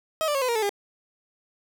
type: tone with pitch steps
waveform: 30% pulse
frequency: 635 / 589.1 / 546.5 / 506.9 / 470.2 / 436.2 / 404.7 Hz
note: D#5 / D5 / C#5 / B4 / A#4 / A4 / G#4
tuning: +35 / +5 / -25 / +45 / +15 / -15 / -45 cents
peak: -20 dBFS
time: 0.21-0.693 s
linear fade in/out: 0 ms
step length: 69 ms
effects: none